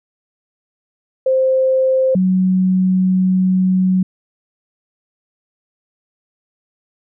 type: tone pair in turn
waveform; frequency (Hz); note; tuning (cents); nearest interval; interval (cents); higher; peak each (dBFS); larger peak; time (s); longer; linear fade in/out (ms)
sine; 523.3 / 185.93; C5 / F#3; 0 / +9; octave + tritone; 1791; first; -11; neither; 1.26-2.15 / 2.15-4.03; second; 5
effects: none